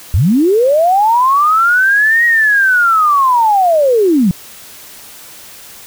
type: linear two-way sweep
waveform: sine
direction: up then down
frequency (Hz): 68.9 to 1900 to 166.8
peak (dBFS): -7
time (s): 0.14-4.31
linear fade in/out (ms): 0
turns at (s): 2.25
effects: white hiss -35 dBFS RMS until 5.86 s